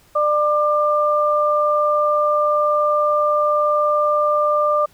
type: tone pair together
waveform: sine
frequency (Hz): 596.5 / 1193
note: D5 / D6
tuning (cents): +27 / +27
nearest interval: octave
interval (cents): 1200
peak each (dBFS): -17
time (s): 0.15-4.86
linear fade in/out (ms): 10
effects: pink hiss -53 dBFS RMS until 4.93 s